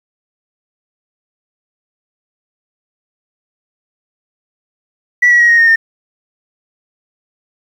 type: tone with pitch steps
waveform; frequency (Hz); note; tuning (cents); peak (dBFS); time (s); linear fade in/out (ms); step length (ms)
sine; 1953 / 1925 / 1897.4 / 1870.2 / 1843.4 / 1817; B6 / B6 / A#6 / A#6 / A#6 / A#6; -20 / -45 / +30 / +5 / -20 / -45; -4; 5.22-5.76; 10; 90
effects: tanh soft clip ceiling -2 dBFS + 7-bit